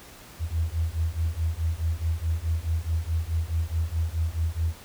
sine beating tone pair, 79.4 / 84.1 Hz, D#2 / E2, +36 / +35 cents, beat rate 4.7 Hz, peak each -27 dBFS, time 0.39-4.75 s, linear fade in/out 50 ms, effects pink hiss -47 dBFS RMS until 4.84 s

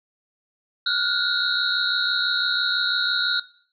sine tone cluster, 1418 / 1484 / 3760 / 3947 / 4222 Hz, F6 / F#6 / A#7 / B7 / C8, +26 / +5 / +14 / -2 / +15 cents, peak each -26 dBFS, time 0.86-3.4 s, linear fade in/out 5 ms, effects noise-tail reverb RT60 0.5 s tail -19 dB re dry

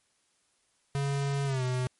square tone with pitch glide, 139.9 to 126.82 Hz, C#3 to B2, +16 to +46 cents, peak -28 dBFS, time 0.95-1.87 s, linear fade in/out 0 ms, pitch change -170 cents, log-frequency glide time 1.45-1.63 s, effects white hiss -71 dBFS RMS until 1.99 s + MP3 48 kbps

